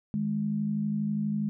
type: tone pair together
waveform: sine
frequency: 156.6 / 208.9 Hz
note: D#3 / G#3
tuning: +11 / +10 cents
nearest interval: perfect fourth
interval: 499 cents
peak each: -33 / -27 dBFS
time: 0.14-1.49 s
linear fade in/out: 0 ms
effects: none